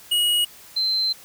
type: tone pair in turn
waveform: square / sine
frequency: 2899 / 4100 Hz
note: F#7 / C8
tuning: -36 / -36 cents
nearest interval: tritone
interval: 600 cents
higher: second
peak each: -18 / -19 dBFS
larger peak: first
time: 0.11-0.45 / 0.76-1.13 s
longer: second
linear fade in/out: 10 ms
effects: white hiss -46 dBFS RMS until 1.24 s